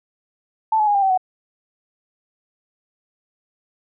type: tone with pitch steps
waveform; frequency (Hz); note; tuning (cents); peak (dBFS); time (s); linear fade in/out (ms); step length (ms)
sine; 880 / 851 / 823 / 795.9 / 769.6 / 744.3; A5 / G#5 / G#5 / G5 / G5 / F#5; 0 / +42 / -16 / +26 / -32 / +10; -14; 0.72-1.176; 5; 76
effects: none